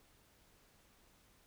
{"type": "silence", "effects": ["pink hiss -68 dBFS RMS until 1.46 s"]}